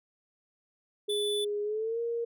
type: tone with pitch glide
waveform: sine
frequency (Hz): 413.7 to 467.1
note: G#4 to A#4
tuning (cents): -7 to +3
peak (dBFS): -29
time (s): 1.08-2.25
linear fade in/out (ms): 10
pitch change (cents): +210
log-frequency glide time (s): 1.63-2
type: tone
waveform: square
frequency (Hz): 3483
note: A7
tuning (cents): -18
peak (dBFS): -32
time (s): 1.09-1.45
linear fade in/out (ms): 10
effects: none